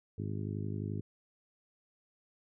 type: harmonic tone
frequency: 51.5 Hz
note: G#1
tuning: 14 cents flat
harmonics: 2 / 3 / 4 / 5 / 6 / 7 / 8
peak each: -37 / -41 / -43 / -45 / -47 / -48 / -49 dBFS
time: 0.18-1.01 s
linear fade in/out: 5 ms
effects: none